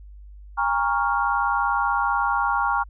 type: chord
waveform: sine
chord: Bb minor seventh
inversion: third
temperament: equal with one note detuned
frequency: 812.1 / 932.3 / 1108.7 / 1396.9 Hz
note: Ab5 / Bb5 / Db6 / F6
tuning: -39 / 0 / 0 / 0 cents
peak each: -25 dBFS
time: 0.57-2.84 s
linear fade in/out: 20 ms
effects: added 50 Hz sine -40 dBFS peak until 2.89 s